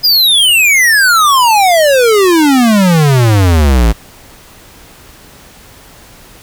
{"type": "exponential sweep", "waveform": "square", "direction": "down", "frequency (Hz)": [5040, 52.6], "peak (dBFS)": -6, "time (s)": [0.03, 3.93], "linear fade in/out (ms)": 20, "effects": ["pink hiss -38 dBFS RMS until 6.42 s"]}